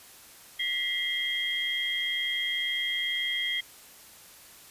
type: tone cluster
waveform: sine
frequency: 1951 / 2091 / 3239 Hz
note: B6 / C7 / G#7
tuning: -22 / -2 / -44 cents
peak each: -34 / -33 / -29 dBFS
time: 0.59-3.61 s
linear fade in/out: 10 ms
effects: white hiss -51 dBFS RMS until 4.7 s + resampled to 32000 Hz